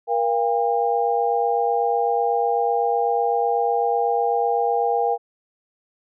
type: tone cluster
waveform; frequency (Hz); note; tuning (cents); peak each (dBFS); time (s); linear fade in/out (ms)
sine; 473.7 / 696 / 804; A#4 / F5 / G5; +28 / -6 / +44; -22 / -24 / -21; 0.07-5.18; 50
effects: none